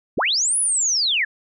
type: linear two-way sweep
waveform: sine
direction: up then down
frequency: 38.11 to 10380 to 1628 Hz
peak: -17 dBFS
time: 0.17-1.25 s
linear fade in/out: 10 ms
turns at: 0.58 s
effects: none